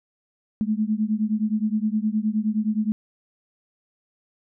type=beating tone pair; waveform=sine; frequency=210.8 / 220.4 Hz; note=G#3 / A3; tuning=+26 / +3 cents; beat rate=9.6 Hz; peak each=-23 / -24 dBFS; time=0.61-2.92 s; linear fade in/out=0 ms; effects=none